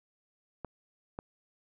clicks, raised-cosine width 1 ms, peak -24 dBFS, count 2, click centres 0.647 / 1.189 s, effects none

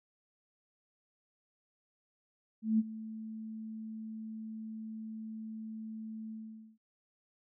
sine tone with ADSR envelope, 220 Hz, A3, in tune, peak -23 dBFS, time 2.62-6.78 s, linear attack 170 ms, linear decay 33 ms, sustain -17 dB, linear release 470 ms, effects none

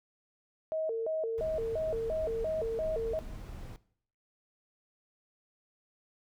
sine tone with vibrato, 536 Hz, C5, 42 cents sharp, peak -30 dBFS, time 0.72-3.19 s, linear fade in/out 0 ms, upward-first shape square, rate 2.9 Hz, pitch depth 290 cents each way
brown noise, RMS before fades -43 dBFS, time 1.38-3.76 s, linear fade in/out 0 ms
effects noise-tail reverb RT60 0.6 s tail -19 dB re dry

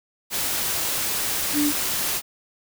sine tone in noise, 293.7 Hz, D4, in tune, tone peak -19 dBFS, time 1.53-1.73 s, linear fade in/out 50 ms, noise white, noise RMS -25 dBFS, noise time 0.3-2.22 s, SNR +3 dB, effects none

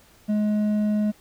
sine tone with hard clipping, 210.6 Hz, G#3, 24 cents sharp, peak -21 dBFS, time 0.28-1.12 s, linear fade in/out 20 ms, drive 5 dB, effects pink hiss -55 dBFS RMS until 1.2 s

